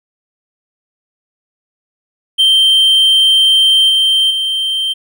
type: tone with level steps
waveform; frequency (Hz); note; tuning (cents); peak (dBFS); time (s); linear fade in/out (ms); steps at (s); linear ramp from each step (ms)
triangle; 3136; G7; 0; -5 / -7 / -12; 2.38-4.94; 20; 3.89 / 4.3; 10
effects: none

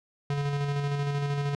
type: tone with tremolo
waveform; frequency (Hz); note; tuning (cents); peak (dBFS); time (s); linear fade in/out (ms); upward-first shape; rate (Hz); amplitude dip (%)
square; 142.7; D3; -49; -26; 0.3-1.55; 2; square; 13; 30
effects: low-pass 5000 Hz 12 dB/octave

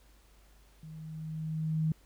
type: tone with level ramp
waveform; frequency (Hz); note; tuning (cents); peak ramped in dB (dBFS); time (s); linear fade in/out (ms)
sine; 157.6; D#3; +23; -44 to -25; 0.83-1.92; 2
effects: added 50 Hz sine -59 dBFS peak until 2.05 s + pink hiss -65 dBFS RMS until 2.05 s

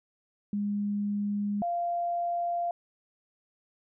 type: tone pair in turn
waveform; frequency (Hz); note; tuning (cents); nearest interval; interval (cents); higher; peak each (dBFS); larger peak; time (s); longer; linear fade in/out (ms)
sine; 204.7 / 693.1; G#3 / F5; -25 / -13; octave + major sixth; 2112; second; -27; neither; 0.53-1.62 / 1.62-2.71; neither; 2
effects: none

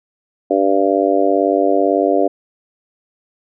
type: harmonic tone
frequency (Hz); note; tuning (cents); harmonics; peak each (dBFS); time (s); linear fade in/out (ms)
98; G2; 0; 3 / 4 / 5 / 6 / 7; -18 / -18 / -19 / -18 / -18; 0.5-2.28; 10
effects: none

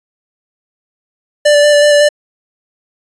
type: tone with vibrato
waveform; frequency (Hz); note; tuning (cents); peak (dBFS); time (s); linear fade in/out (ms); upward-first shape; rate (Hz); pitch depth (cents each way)
square; 587; D5; -1; -6; 1.45-2.09; 10; square; 5.4; 12
effects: resampled to 22050 Hz

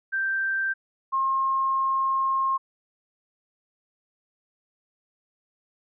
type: tone pair in turn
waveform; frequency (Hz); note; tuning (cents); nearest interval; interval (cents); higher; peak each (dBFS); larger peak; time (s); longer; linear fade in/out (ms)
sine; 1568 / 1070.3; G6 / C6; 0 / +39; perfect fifth; 661; first; -23 / -21; second; 0.12-0.74 / 1.12-2.58; second; 20
effects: none

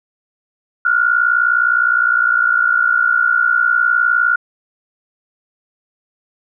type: tone pair together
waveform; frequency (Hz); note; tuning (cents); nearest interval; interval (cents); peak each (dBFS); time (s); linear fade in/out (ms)
sine; 1396.9 / 1456.6; F6 / F#6; 0 / -28; minor second; 72; -14; 0.85-4.36; 5
effects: none

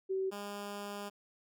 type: tone pair in turn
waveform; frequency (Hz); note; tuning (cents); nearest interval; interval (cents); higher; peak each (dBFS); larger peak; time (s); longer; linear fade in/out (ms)
sine / 10% pulse; 381.8 / 203.4; G4 / G#3; -46 / -36; major seventh; 1090; first; -31 / -32; first; 0.09-0.31 / 0.31-1.1; second; 20
effects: none

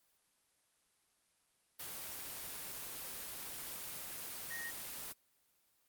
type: tone in noise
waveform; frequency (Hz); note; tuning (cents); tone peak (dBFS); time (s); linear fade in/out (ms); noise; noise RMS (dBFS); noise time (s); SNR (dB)
sine; 1864.7; A#6; 0; -42; 4.5-4.71; 10; white; -45; 1.79-5.13; 0
effects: white hiss -75 dBFS RMS until 5.88 s + Opus 24 kbps

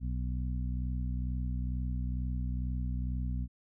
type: harmonic tone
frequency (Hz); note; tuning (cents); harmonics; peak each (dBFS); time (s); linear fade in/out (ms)
62.2; B1; +13; 1 / 2 / 3 / 4; -32 / -38 / -42 / -44; 0-3.48; 50
effects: none

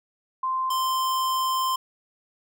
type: tone pair in turn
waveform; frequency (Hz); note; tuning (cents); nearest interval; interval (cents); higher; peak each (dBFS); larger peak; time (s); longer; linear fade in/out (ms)
sine / square; 1042 / 1042; C6 / C6; -7 / -7; unison; 0; neither; -23; neither; 0.43-0.7 / 0.7-1.76; second; 5
effects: none

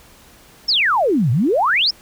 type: exponential two-way sweep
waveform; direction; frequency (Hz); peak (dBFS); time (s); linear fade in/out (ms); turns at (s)
sine; down then up; 5580 to 110 to 5580; -13; 0.68-1.91; 10; 1.31
effects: pink hiss -47 dBFS RMS until 2.01 s

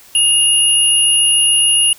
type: tone pair together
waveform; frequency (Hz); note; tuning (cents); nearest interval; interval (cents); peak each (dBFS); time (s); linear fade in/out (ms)
sine; 2841 / 10726; F7 / E9; +29 / +29; octave + major seventh; 2300; -12; 0.15-1.93; 2
effects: white hiss -43 dBFS RMS until 1.98 s

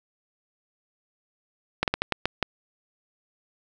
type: slowing click train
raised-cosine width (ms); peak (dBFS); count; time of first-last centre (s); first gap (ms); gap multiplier
0.3; -6; 7; 1.83-2.427; 48; 1.29
effects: none

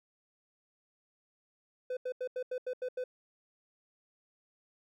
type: tone bursts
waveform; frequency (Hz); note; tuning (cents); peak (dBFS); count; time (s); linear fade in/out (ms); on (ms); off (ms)
triangle; 505; B4; +39; -31; 8; 1.9-3.04; 5; 69; 84
effects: none

